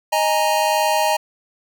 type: chord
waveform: square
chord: D# suspended fourth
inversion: none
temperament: equal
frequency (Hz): 622.3 / 830.6 / 932.3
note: D#5 / G#5 / A#5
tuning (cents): 0 / 0 / 0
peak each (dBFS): -21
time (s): 0.12-1.17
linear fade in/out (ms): 10
effects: none